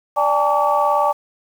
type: tone cluster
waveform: sine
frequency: 587 / 812 / 890 / 1144 Hz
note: D5 / G#5 / A5 / D6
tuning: -1 / -39 / +20 / -46 cents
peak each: -19 dBFS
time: 0.16-1.13 s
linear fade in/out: 20 ms
effects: tanh soft clip ceiling -4 dBFS + 7-bit